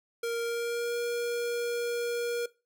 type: tone with pitch glide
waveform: square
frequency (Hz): 466.2 to 475.2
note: A#4 to A#4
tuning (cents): 0 to +33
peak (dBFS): -30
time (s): 0.23-2.46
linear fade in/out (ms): 5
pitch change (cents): +33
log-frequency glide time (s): 0.41-0.98
effects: noise-tail reverb RT60 0.3 s tail -21 dB re dry

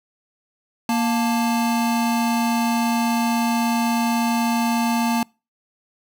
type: tone pair together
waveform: square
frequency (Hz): 234.1 / 883.8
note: A#3 / A5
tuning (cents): +8 / +7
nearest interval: octave + major seventh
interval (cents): 2299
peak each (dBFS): -20 / -25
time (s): 0.89-5.23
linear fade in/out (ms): 2
effects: noise-tail reverb RT60 0.3 s tail -26 dB re dry

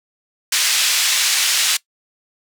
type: band-pass noise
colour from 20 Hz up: pink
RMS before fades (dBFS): -17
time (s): 0.52-1.77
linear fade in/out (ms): 5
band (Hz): 2700 to 8800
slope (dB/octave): 12
effects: noise-tail reverb RT60 0.1 s tail -20 dB re dry

